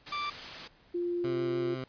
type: noise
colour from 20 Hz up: white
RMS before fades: -41 dBFS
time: 0.06-0.68 s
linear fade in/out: 10 ms
type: tone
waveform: sawtooth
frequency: 1174 Hz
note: D6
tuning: 1 cent flat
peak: -28 dBFS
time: 0.12-0.3 s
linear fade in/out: 5 ms
type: tone with pitch glide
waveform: sine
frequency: 349.2 to 352 Hz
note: F4 to F4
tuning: 0 to +14 cents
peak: -29 dBFS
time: 0.94-1.75 s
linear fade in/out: 10 ms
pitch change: +14 cents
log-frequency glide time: 1.5-1.59 s
type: tone with vibrato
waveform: 15% pulse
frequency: 130.81 Hz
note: C3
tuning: in tune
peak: -29 dBFS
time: 1.24-1.84 s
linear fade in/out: 2 ms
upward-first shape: triangle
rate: 6.6 Hz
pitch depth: 17 cents each way
effects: pink hiss -62 dBFS RMS until 1.88 s + resampled to 11025 Hz